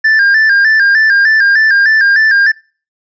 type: tone with vibrato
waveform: triangle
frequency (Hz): 1683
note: G#6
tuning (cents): +23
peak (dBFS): -4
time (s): 0.04-2.52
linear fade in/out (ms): 10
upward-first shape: square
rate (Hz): 3.3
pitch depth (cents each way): 79
effects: noise-tail reverb RT60 0.4 s tail -24 dB re dry + resampled to 16000 Hz